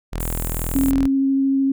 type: tone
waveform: sawtooth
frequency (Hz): 41.2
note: E1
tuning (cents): 0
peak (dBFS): -19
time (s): 0.12-1.08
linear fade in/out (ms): 20
type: high-pass noise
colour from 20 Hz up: white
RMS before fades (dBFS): -31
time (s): 0.2-0.91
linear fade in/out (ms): 0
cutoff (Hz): 6800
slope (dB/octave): 96
type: tone with vibrato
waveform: sine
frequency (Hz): 271.1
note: C#4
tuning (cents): -38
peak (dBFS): -15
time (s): 0.75-1.72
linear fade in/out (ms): 5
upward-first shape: triangle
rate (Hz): 13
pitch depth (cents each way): 9
effects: none